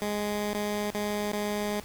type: tone with dropouts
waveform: 15% pulse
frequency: 207.7 Hz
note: G#3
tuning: in tune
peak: -22 dBFS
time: 0.02-1.8 s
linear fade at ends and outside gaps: 0 ms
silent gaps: 0.532-0.547 / 0.904-0.949 / 1.317-1.332 s
effects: pink hiss -47 dBFS RMS until 1.84 s